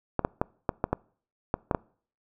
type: clicks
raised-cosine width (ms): 1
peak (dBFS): -10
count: 9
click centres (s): 0.193 / 0.249 / 0.415 / 0.692 / 0.841 / 0.93 / 1.541 / 1.712 / 1.748
effects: noise-tail reverb RT60 0.5 s tail -25 dB re dry